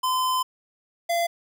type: tone pair in turn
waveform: square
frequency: 1024 / 683.4 Hz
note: C6 / F5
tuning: -38 / -38 cents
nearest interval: perfect fifth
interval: 700 cents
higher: first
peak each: -22 dBFS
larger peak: neither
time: 0.03-0.43 / 1.09-1.27 s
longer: first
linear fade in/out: 10 ms
effects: none